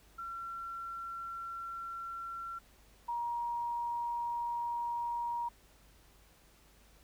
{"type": "tone pair in turn", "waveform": "sine", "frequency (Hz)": [1360, 947.1], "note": ["F6", "A#5"], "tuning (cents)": [-46, 27], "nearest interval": "tritone", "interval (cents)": 627, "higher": "first", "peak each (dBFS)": [-39, -33], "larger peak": "second", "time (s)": [[0.18, 2.59], [3.08, 5.49]], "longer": "neither", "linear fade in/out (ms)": 10, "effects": ["added 50 Hz sine -63 dBFS peak until 7.03 s", "pink hiss -64 dBFS RMS until 7.03 s"]}